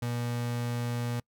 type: tone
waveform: 35% pulse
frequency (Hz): 120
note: B2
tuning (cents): -49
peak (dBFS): -28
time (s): 0.02-1.2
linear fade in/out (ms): 5
effects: noise-tail reverb RT60 0.1 s tail -26 dB re dry